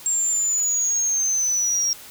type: linear sweep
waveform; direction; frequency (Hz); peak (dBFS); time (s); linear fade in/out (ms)
sine; down; 7459 to 5590; -16; 0.06-1.93; 0
effects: tanh soft clip ceiling -18 dBFS + white hiss -42 dBFS RMS until 2.1 s